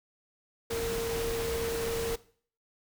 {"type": "tone in noise", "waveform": "sine", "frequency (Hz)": 460, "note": "A#4", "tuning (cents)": -23, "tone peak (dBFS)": -30, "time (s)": [0.7, 2.16], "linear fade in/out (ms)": 10, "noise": "pink", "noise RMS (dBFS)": -36, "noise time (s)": [0.7, 2.16], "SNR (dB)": 3, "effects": ["noise-tail reverb RT60 0.5 s tail -19 dB re dry"]}